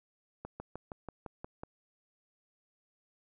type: slowing click train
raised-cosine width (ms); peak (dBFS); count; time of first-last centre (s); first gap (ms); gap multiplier
1; -27; 8; 0.45-1.635; 150; 1.04
effects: none